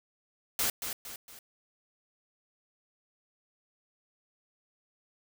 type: noise with echo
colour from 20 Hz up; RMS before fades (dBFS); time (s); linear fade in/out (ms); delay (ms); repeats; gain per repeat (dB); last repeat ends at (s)
white; -29; 0.59-0.7; 2; 230; 3; -7; 1.39
effects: none